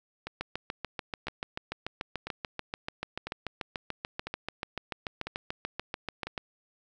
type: two click trains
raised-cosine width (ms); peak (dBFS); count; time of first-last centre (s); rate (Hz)
0.3; -20 / -17; 7 / 42; 0.27-6.27 / 0.41-6.378; 1 / 6.87
effects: none